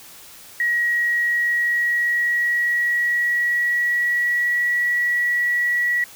sine tone with pitch glide, 1904 to 1933.9 Hz, A#6 to B6, +36 to -37 cents, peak -17 dBFS, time 0.6-6.04 s, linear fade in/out 2 ms, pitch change +27 cents, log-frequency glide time 1.15-4.76 s, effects white hiss -43 dBFS RMS until 6.15 s

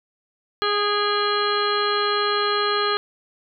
harmonic tone with a mistuned harmonic, 412.6 Hz, G#4, 11 cents flat, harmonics 1 / 2 / 3 / 4 / 5 / 6 / 7 / 8 / 10, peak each -24 / -33 / -23 / -28 / -37 / -37 / -33 / -30 / -28 dBFS, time 0.62-2.97 s, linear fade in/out 0 ms, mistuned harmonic 6, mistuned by -64 cents, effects none

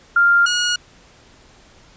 sine / 15% pulse tone pair in turn, 1396.9 / 1445.3 Hz, F6 / F#6, 0 / -41 cents, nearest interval minor second, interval 59 cents, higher second, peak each -10 / -10 dBFS, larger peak neither, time 0.16-0.46 / 0.46-0.76 s, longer neither, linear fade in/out 5 ms, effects pink hiss -49 dBFS RMS until 1.96 s + resampled to 16000 Hz

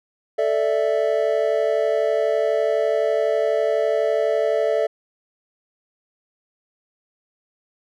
triangle chord, A suspended fourth, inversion none, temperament equal, 440 / 587.3 / 659.3 Hz, A4 / D5 / E5, 0 / 0 / 0 cents, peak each -20 dBFS, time 0.38-4.87 s, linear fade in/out 10 ms, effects none

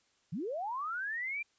sine linear sweep, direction up, 133.9 to 2400 Hz, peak -34 dBFS, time 0.32-1.43 s, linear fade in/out 10 ms, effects white hiss -72 dBFS RMS until 1.58 s + resampled to 16000 Hz

